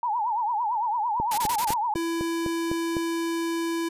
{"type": "tone with vibrato", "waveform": "sine", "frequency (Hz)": 902, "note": "A5", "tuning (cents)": 43, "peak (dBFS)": -23, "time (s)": [0.03, 1.94], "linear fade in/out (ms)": 2, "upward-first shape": "triangle", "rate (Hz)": 8.9, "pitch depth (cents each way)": 190}
{"type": "click train", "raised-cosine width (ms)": 2, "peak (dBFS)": -17, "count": 8, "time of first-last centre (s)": [1.2, 2.968], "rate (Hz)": 3.96}
{"type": "noise bursts", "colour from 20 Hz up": "white", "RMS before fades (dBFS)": -30, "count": 5, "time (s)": [1.31, 1.739], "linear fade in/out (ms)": 5, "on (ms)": 69, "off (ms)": 21}
{"type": "tone", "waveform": "square", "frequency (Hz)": 333.4, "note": "E4", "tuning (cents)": 20, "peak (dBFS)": -26, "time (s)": [1.95, 3.89], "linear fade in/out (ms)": 10}
{"effects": ["resampled to 32000 Hz"]}